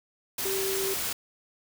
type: tone in noise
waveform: sine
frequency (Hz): 387.4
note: G4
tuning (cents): -20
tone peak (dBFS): -29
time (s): 0.45-0.94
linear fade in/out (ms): 5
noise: white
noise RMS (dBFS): -31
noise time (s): 0.38-1.13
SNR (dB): -1
effects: none